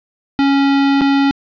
square tone with dropouts, 277.2 Hz, C#4, in tune, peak -11 dBFS, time 0.39-1.31 s, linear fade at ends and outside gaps 0 ms, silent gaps 1.01-1.016 s, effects resampled to 11025 Hz + 8-bit

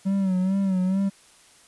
triangle tone with vibrato, 190 Hz, F#3, 46 cents sharp, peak -18 dBFS, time 0.05-1.1 s, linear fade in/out 20 ms, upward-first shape sine, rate 2.3 Hz, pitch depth 65 cents each way, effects white hiss -54 dBFS RMS until 1.67 s + resampled to 24000 Hz

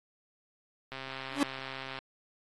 click train, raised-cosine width 0.3 ms, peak -24 dBFS, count 143, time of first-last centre 0.92-1.988 s, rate 133 Hz
40% pulse tone with exponential growth, 284.7 Hz, C#4, 46 cents sharp, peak -20 dBFS, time 1.29-1.43 s, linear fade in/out 1 ms, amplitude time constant 29 ms
effects AAC 32 kbps

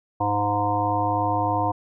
harmonic tone, 103.1 Hz, G#2, 12 cents flat, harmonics 1 / 3 / 5 / 7 / 9 / 10, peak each -28 / -29 / -31 / -25 / -25 / -29 dBFS, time 0.2-1.72 s, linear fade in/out 10 ms, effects none

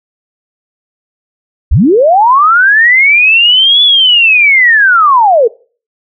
sine linear two-way sweep, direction up then down, 38.89 to 3460 to 426.3 Hz, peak -3 dBFS, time 1.71-5.48 s, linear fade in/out 10 ms, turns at 3.83 s, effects noise-tail reverb RT60 0.4 s tail -22 dB re dry

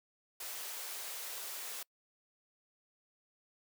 white high-pass noise, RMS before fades -43 dBFS, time 0.4-1.83 s, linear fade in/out 5 ms, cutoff 400 Hz, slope 24 dB/octave, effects noise-tail reverb RT60 0.1 s tail -26 dB re dry

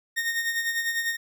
40% pulse tone with tremolo, 1846 Hz, A#6, 17 cents flat, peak -22 dBFS, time 0.16-1.17 s, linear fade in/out 20 ms, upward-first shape sine, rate 10 Hz, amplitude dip 55%, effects none

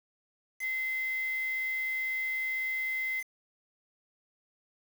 sine tone with quantisation, 2059 Hz, C7, 28 cents flat, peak -30 dBFS, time 0.59-3.24 s, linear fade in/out 50 ms, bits 7, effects none

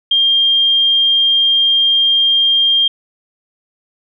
sine tone, 3204 Hz, G7, 37 cents sharp, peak -9 dBFS, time 0.11-2.88 s, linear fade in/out 5 ms, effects none

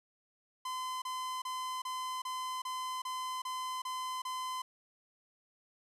45% pulse tone bursts, 1024 Hz, C6, 38 cents flat, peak -36 dBFS, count 10, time 0.65-4.62 s, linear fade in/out 5 ms, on 370 ms, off 30 ms, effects low-pass 12000 Hz 12 dB/octave + 13-bit

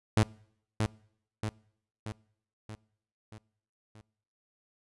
sawtooth tone with echo, 108.1 Hz, A2, 30 cents flat, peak -17 dBFS, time 0.17-0.23 s, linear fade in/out 0 ms, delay 630 ms, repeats 6, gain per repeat -5 dB, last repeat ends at 4.01 s, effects noise-tail reverb RT60 0.7 s tail -24 dB re dry + resampled to 24000 Hz

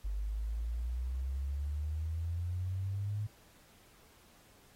sine exponential sweep, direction up, 49 to 106.4 Hz, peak -33 dBFS, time 0.04-3.27 s, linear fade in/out 10 ms, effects pink hiss -63 dBFS RMS until 4.75 s + AAC 48 kbps

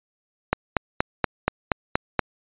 click train, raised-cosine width 0.5 ms, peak -3 dBFS, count 8, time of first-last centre 0.53-2.193 s, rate 4.21 Hz, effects resampled to 8000 Hz

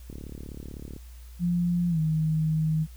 click train, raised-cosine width 3 ms, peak -27 dBFS, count 32, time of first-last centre 0.1-0.964 s, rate 35.9 Hz
sine tone with pitch glide, 174.61 to 157.37 Hz, F3 to D#3, 0 to +20 cents, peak -22 dBFS, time 1.39-2.87 s, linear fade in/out 50 ms, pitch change -180 cents, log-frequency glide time 1.89-1.99 s
effects added 60 Hz sine -42 dBFS peak until 2.96 s + white hiss -57 dBFS RMS until 2.96 s

